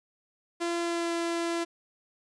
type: tone with pitch glide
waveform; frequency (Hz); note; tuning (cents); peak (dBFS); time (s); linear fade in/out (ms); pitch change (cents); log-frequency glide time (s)
sawtooth; 341.5 to 338; F4 to E4; -39 to +43; -24; 0.6-1.65; 20; -18; 0.8-1.12
effects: resampled to 22050 Hz + 10-bit